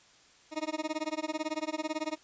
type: tone with tremolo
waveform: 20% pulse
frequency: 311.1 Hz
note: D#4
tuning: in tune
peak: -24 dBFS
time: 0.51-2.18 s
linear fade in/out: 50 ms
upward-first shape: sine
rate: 18 Hz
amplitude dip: 100%
effects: white hiss -60 dBFS RMS until 2.23 s + resampled to 16000 Hz